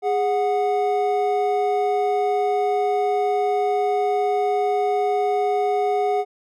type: tone pair together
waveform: triangle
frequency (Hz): 412.1 / 734.3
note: G#4 / F#5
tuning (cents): -13 / -13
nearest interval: minor seventh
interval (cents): 1000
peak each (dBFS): -19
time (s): 0.02-6.25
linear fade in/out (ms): 50
effects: none